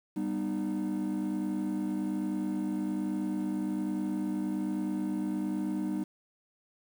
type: chord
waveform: triangle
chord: G augmented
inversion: none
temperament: just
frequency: 196 / 245 / 306.2 Hz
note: G3 / B3 / D#4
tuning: 0 / -14 / -28 cents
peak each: -31 / -34 / -30 dBFS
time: 0.16-6.04 s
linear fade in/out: 10 ms
effects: tanh soft clip ceiling -22 dBFS + 9-bit